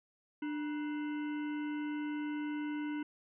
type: harmonic tone with a mistuned harmonic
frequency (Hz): 297.6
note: D4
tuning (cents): +23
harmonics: 1 / 3 / 5 / 7 / 9 / 10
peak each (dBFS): -35 / -49 / -49 / -52 / -57 / -59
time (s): 0.42-3.03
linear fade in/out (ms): 5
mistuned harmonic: 3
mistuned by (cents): +120
effects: none